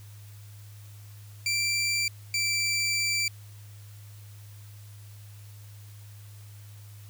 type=tone pair in turn; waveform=20% pulse; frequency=2349 / 2337 Hz; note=D7 / D7; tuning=0 / -9 cents; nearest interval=unison; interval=9 cents; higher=first; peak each=-20 dBFS; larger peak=neither; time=1.46-2.08 / 2.34-3.28 s; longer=second; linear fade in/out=2 ms; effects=added 103 Hz sine -44 dBFS peak until 7.09 s + white hiss -56 dBFS RMS until 7.09 s